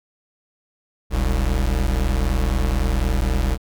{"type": "tone pair together", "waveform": "square", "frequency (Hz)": [40.7, 64.6], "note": ["E1", "C2"], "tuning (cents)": [-21, -21], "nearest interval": "minor sixth", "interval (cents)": 800, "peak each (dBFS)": -21, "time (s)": [1.1, 3.58], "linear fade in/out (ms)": 50, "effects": []}